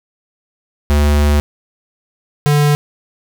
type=tone pair in turn; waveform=square; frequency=73.42 / 146.84 Hz; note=D2 / D3; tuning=0 / 0 cents; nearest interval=octave; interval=1200 cents; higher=second; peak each=-10 dBFS; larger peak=neither; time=0.9-1.4 / 2.46-2.75 s; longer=first; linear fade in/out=0 ms; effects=none